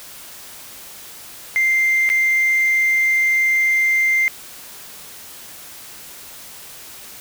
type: tone with dropouts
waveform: sine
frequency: 2093 Hz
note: C7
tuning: in tune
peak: -12 dBFS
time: 1.56-4.28 s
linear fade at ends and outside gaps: 0 ms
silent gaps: 2.091-2.1 s
effects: tanh soft clip ceiling -11 dBFS + white hiss -38 dBFS RMS until 7.2 s